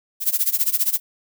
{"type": "noise with tremolo", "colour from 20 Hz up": "violet", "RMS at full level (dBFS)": -17, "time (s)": [0.2, 1], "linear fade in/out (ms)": 50, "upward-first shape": "sine", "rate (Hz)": 15, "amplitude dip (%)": 90, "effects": []}